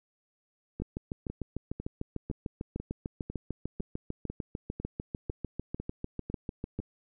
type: two click trains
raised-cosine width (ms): 3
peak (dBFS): -24 / -21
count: 13 / 41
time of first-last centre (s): 0.8-6.8 / 0.82-6.79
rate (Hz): 2 / 6.7
effects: none